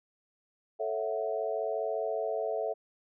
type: chord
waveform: sine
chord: F# minor seventh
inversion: first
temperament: equal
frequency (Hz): 440 / 554.4 / 659.3 / 740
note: A4 / C#5 / E5 / F#5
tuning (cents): 0 / 0 / 0 / 0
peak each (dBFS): -34 / -37 / -33 / -39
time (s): 0.79-2.74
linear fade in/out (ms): 20
effects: none